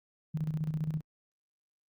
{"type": "tone with tremolo", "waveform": "sine", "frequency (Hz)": 155.56, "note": "D#3", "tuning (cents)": 0, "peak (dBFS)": -28, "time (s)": [0.34, 1.01], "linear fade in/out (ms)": 10, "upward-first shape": "square", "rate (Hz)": 15, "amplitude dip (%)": 60, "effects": ["Opus 48 kbps"]}